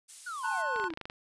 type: noise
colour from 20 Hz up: violet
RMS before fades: -41 dBFS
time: 0.08-0.63 s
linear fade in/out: 20 ms
type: exponential sweep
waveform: triangle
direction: down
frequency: 1515 to 306.1 Hz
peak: -34 dBFS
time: 0.26-0.94 s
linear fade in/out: 10 ms
type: chord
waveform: triangle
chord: F# diminished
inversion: first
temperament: just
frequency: 888 / 1065.6 / 1480 Hz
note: A5 / C6 / F#6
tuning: +16 / +31 / 0 cents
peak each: -33 / -33 / -31 dBFS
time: 0.43-0.89 s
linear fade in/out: 20 ms
type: clicks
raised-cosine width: 0.3 ms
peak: -24 dBFS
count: 9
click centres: 0.761 / 0.799 / 0.841 / 0.904 / 0.937 / 0.974 / 1.013 / 1.055 / 1.099 s
effects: resampled to 22050 Hz